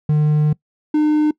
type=tone pair in turn; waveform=triangle; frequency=151 / 303.1 Hz; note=D3 / D#4; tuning=+48 / -45 cents; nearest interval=octave; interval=1207 cents; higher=second; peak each=-10 dBFS; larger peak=neither; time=0.09-0.53 / 0.94-1.31 s; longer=first; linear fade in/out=5 ms; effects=noise-tail reverb RT60 0.1 s tail -22 dB re dry